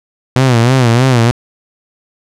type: tone with vibrato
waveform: sawtooth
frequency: 123.47 Hz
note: B2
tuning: in tune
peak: -3 dBFS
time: 0.36-1.31 s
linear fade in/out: 0 ms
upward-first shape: sine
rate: 3.2 Hz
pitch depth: 130 cents each way
effects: low-pass 8000 Hz 12 dB/octave